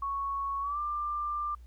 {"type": "tone with pitch glide", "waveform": "sine", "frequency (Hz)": [1108.7, 1188.3], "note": ["C#6", "D6"], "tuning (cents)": [0, 20], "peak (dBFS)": -30, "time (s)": [0.02, 1.55], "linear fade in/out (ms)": 5, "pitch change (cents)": 120, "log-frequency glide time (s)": [0.61, 0.79], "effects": ["added 60 Hz sine -47 dBFS peak until 1.66 s", "pink hiss -70 dBFS RMS until 1.66 s"]}